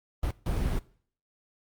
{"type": "noise bursts at uneven times", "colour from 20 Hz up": "brown", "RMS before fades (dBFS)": -28, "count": 2, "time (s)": [[0.23, 0.31], [0.46, 0.79]], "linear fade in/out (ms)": 2, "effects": ["noise-tail reverb RT60 0.5 s tail -20 dB re dry", "Opus 32 kbps"]}